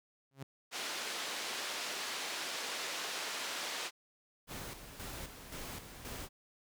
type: tone with exponential growth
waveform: sawtooth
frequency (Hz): 136.1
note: C#3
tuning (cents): -31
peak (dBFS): -36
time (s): 0.31-0.43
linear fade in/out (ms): 2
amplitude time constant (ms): 24
type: band-pass noise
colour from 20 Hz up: white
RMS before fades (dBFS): -40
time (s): 0.71-3.91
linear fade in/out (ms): 50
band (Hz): 330 to 4900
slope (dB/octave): 12
type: noise with tremolo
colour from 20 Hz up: pink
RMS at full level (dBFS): -44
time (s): 4.47-6.29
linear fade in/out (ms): 50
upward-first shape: square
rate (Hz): 1.9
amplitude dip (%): 55
effects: none